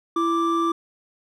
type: tone pair together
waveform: triangle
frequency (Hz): 333.9 / 1174.7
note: E4 / D6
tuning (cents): +22 / 0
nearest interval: octave + minor seventh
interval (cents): 2178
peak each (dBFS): -20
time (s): 0.16-0.72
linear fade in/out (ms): 5
effects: none